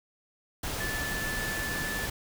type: tone in noise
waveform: sine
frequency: 1746 Hz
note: A6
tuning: 14 cents flat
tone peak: -33 dBFS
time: 0.8-2.06 s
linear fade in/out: 5 ms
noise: pink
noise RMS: -34 dBFS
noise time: 0.63-2.1 s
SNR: -2 dB
effects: none